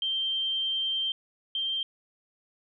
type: tone pair in turn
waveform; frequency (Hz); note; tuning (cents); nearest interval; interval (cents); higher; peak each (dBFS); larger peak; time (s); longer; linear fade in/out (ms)
sine; 3145 / 3157; G7 / G7; +5 / +12; unison; 7; second; -26 / -27; first; 0.02-1.12 / 1.55-1.83; first; 2
effects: none